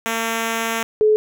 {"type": "tone pair in turn", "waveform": ["5% pulse", "sine"], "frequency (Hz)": [227, 428.5], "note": ["A#3", "A4"], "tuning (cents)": [-46, -46], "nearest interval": "major seventh", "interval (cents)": 1100, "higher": "second", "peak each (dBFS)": [-9, -11], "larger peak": "first", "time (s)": [[0.06, 0.83], [1.01, 1.16]], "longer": "first", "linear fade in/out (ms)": 0, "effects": []}